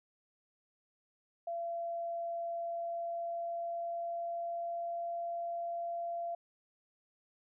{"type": "tone with pitch glide", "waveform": "sine", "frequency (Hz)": [680, 684.7], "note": ["F5", "F5"], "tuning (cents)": [-46, -34], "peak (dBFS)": -35, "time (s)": [1.47, 6.35], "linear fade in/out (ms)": 5, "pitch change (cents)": 12, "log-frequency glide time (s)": [2.49, 5.08], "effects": []}